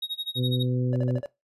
triangle tone with tremolo, 3766 Hz, A#7, 17 cents sharp, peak -25 dBFS, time 0.02-0.63 s, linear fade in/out 5 ms, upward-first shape sine, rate 12 Hz, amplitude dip 100%
harmonic tone, 125.6 Hz, B2, 30 cents sharp, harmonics 1 / 2 / 3 / 4, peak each -24 / -30 / -34 / -36 dBFS, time 0.35-1.21 s, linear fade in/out 50 ms
triangle tone bursts, 573 Hz, D5, 43 cents flat, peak -28 dBFS, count 5, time 0.93-1.259 s, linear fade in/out 0 ms, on 29 ms, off 46 ms
effects noise-tail reverb RT60 0.2 s tail -18 dB re dry + resampled to 32000 Hz

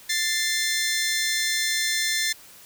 15% pulse tone pair together, 1771 / 2084 Hz, A6 / C7, +11 / -7 cents, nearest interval minor third, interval 282 cents, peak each -18 / -20 dBFS, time 0.09-2.33 s, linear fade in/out 10 ms, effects white hiss -48 dBFS RMS until 2.65 s

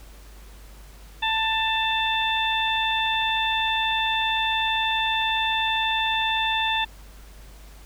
harmonic tone, 887 Hz, A5, 14 cents sharp, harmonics 1 / 2 / 3 / 4, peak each -25 / -28 / -28 / -26 dBFS, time 1.22-6.85 s, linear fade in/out 10 ms, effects added 50 Hz sine -43 dBFS peak until 7.85 s + pink hiss -51 dBFS RMS until 7.85 s

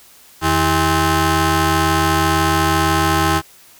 15% pulse ring-modulated tone, 242 Hz, B3, 35 cents flat, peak -4 dBFS, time 0.41-3.42 s, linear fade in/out 50 ms, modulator 568 Hz, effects white hiss -46 dBFS RMS until 3.79 s

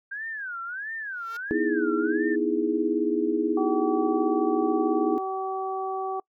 sine tone with vibrato, 1568 Hz, G6, in tune, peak -31 dBFS, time 0.11-2.36 s, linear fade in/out 10 ms, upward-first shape sine, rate 1.5 Hz, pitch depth 250 cents each way
5% pulse tone with exponential growth, 450.4 Hz, A4, 40 cents sharp, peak -30 dBFS, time 1.07-1.37 s, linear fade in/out 5 ms, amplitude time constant 64 ms
sine chord, E major seventh, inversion second, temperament equal, 246.9 / 311.1 / 329.6 / 415.3 Hz, B3 / D#4 / E4 / G#4, 0 / 0 / 0 / 0 cents, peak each -31 / -27 / -26 / -27 dBFS, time 1.51-5.18 s, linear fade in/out 0 ms
harmonic tone, 381.7 Hz, G4, 46 cents flat, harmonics 1 / 2 / 3, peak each -31 / -30 / -34 dBFS, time 3.57-6.2 s, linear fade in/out 5 ms
effects noise-tail reverb RT60 0.1 s tail -25 dB re dry

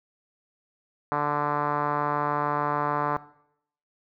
5% pulse tone with low-pass filter, 146.83 Hz, D3, in tune, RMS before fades -26 dBFS, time 1.12-3.17 s, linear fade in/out 0 ms, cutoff 1100 Hz, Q 2.2, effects noise-tail reverb RT60 0.7 s tail -18 dB re dry

